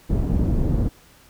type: low-pass noise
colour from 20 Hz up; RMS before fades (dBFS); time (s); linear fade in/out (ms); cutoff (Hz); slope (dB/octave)
pink; -20; 0.09-0.89; 20; 280; 12
effects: pink hiss -52 dBFS RMS until 1.29 s